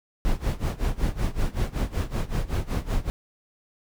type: noise with tremolo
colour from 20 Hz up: brown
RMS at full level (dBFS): -22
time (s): 0.25-3.1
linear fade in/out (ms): 0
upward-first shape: sine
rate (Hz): 5.3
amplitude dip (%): 90
effects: none